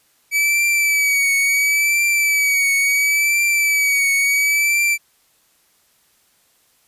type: tone with vibrato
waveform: 45% pulse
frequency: 2288 Hz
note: D7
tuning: 46 cents flat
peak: -14 dBFS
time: 0.31-4.98 s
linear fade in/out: 50 ms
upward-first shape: triangle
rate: 0.72 Hz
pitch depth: 54 cents each way
effects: white hiss -59 dBFS RMS until 6.87 s + resampled to 32000 Hz